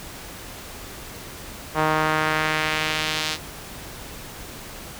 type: tone with band-pass filter sweep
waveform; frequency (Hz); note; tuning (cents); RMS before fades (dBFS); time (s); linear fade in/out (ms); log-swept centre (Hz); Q
sawtooth; 155.56; D#3; 0; -23; 1.74-3.38; 50; 980 to 4300; 1.2
effects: pink hiss -38 dBFS RMS until 4.99 s